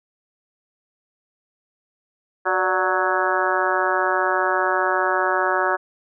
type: harmonic tone with a mistuned harmonic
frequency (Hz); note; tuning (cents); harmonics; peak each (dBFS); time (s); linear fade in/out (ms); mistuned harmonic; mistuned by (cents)
185; F#3; 0; 2 / 3 / 4 / 5 / 6 / 7 / 8 / 9; -26 / -26 / -26 / -26 / -26 / -26 / -26 / -26; 2.45-5.77; 20; 3; +66
effects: none